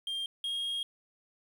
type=tone pair in turn; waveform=triangle; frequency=3197 / 3257 Hz; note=G7 / G#7; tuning=+33 / -34 cents; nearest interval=unison; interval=33 cents; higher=second; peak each=-31 / -30 dBFS; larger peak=second; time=0.07-0.26 / 0.44-0.83 s; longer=second; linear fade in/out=2 ms; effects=10-bit